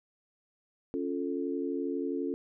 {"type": "chord", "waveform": "sine", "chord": "Db augmented", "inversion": "none", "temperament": "equal", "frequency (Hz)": [277.2, 349.2, 440], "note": ["Db4", "F4", "A4"], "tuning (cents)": [0, 0, 0], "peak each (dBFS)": [-33, -35, -36], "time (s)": [0.94, 2.34], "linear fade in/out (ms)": 0, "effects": []}